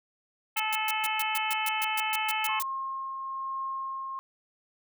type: harmonic tone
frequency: 434.4 Hz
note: A4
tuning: 22 cents flat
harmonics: 2 / 3 / 4 / 5 / 6 / 7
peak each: -31 / -36 / -41 / -35 / -33 / -36 dBFS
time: 0.56-2.6 s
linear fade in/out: 10 ms
type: noise bursts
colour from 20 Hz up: blue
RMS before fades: -32 dBFS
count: 14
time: 0.57-2.624 s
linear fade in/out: 0 ms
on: 26 ms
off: 130 ms
type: tone with tremolo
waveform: sine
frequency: 1071 Hz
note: C6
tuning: 40 cents sharp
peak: -30 dBFS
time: 2.49-4.19 s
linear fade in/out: 0 ms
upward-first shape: triangle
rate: 1.1 Hz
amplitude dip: 35%
effects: none